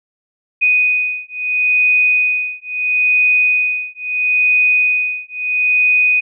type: beating tone pair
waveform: sine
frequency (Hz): 2489 / 2489.75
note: D#7 / D#7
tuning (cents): 0 / +1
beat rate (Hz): 0.75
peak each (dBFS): -15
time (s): 0.61-6.21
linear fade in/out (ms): 20
effects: none